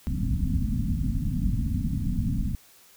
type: low-pass noise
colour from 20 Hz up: pink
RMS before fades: -26 dBFS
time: 0.07-2.55 s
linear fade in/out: 0 ms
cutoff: 270 Hz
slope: 96 dB/octave
effects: white hiss -55 dBFS RMS until 2.96 s